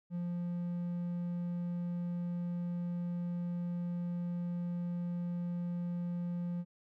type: tone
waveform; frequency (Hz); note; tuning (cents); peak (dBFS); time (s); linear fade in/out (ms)
triangle; 174.61; F3; 0; -32; 0.1-6.65; 50
effects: none